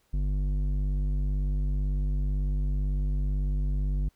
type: tone with low-pass filter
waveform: square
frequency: 49 Hz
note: G1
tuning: in tune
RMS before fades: -27 dBFS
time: 0.13-4.09 s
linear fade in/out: 10 ms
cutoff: 170 Hz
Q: 0.89
effects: pink hiss -69 dBFS RMS until 4.15 s